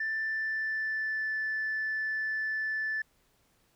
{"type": "tone with pitch glide", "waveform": "sine", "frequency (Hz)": [1770, 1750.7], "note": ["A6", "A6"], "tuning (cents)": [10, -9], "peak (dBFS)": -28, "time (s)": [0, 3.02], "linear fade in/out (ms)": 5, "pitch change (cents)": -19, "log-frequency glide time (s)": [0.22, 1.35], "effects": ["tanh soft clip ceiling -26 dBFS", "pink hiss -69 dBFS RMS until 3.75 s"]}